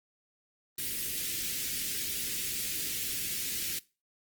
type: band-stop noise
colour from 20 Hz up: white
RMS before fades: -34 dBFS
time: 0.78-3.79 s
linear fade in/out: 5 ms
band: 410 to 1900 Hz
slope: 24 dB/octave
effects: noise-tail reverb RT60 0.3 s tail -21 dB re dry + Opus 24 kbps